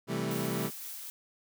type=chord; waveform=25% pulse; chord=A minor seventh; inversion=first; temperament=equal; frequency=130.81 / 164.81 / 196 / 220 Hz; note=C3 / E3 / G3 / A3; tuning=0 / 0 / 0 / 0 cents; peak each=-33 dBFS; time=0.07-0.71 s; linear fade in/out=50 ms
type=noise with tremolo; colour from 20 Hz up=blue; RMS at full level=-41 dBFS; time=0.31-1.1 s; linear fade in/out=0 ms; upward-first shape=triangle; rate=3.9 Hz; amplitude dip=25%
effects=none